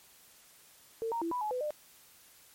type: tone with pitch steps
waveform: sine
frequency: 452.6 / 928 / 334.2 / 988 / 849 / 502 / 601 Hz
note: A4 / A#5 / E4 / B5 / G#5 / B4 / D5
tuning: +49 / -8 / +24 / 0 / +38 / +28 / +40 cents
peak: -31 dBFS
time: 1.02-1.706 s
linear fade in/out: 0 ms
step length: 98 ms
effects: white hiss -59 dBFS RMS until 2.54 s + MP3 64 kbps